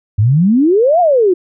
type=exponential two-way sweep; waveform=sine; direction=up then down; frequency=97 to 733 to 343.9 Hz; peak=-7 dBFS; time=0.18-1.34 s; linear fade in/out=10 ms; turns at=1 s; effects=none